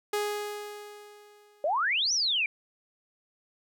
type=tone with exponential decay; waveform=sawtooth; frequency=415.3 Hz; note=G#4; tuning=in tune; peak=-22 dBFS; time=0.13-1.88 s; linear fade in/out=5 ms; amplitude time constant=380 ms
type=exponential two-way sweep; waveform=sine; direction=up then down; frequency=554.4 to 6100 to 2289 Hz; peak=-24 dBFS; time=1.64-2.46 s; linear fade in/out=2 ms; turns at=2.13 s
effects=none